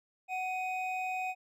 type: tone pair together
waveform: triangle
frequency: 743.4 / 2504 Hz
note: F#5 / D#7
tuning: +8 / +10 cents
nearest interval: octave + major sixth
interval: 2102 cents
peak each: -32 / -36 dBFS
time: 0.28-1.35 s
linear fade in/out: 50 ms
effects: none